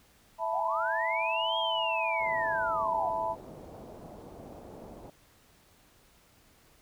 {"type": "chord", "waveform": "sine", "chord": "E suspended fourth", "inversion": "none", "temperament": "equal", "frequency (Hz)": [659.3, 880, 987.8], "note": ["E5", "A5", "B5"], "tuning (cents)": [0, 0, 0], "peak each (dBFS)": -33, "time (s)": [0.38, 3.36], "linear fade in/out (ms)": 50}
{"type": "linear two-way sweep", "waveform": "sine", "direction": "up then down", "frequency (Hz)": [659.3, 3272, 659.3], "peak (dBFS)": -31, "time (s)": [0.53, 3.1], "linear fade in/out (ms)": 5, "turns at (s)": 1.58}
{"type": "low-pass noise", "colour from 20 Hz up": "white", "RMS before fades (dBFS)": -47, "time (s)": [2.2, 5.1], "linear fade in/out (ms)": 2, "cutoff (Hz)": 720, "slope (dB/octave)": 24}
{"effects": ["pink hiss -62 dBFS RMS until 6.81 s"]}